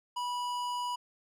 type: tone with tanh clipping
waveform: sine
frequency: 979 Hz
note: B5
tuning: 15 cents flat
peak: -34 dBFS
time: 0.16-0.96 s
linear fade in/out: 10 ms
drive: 17 dB
effects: none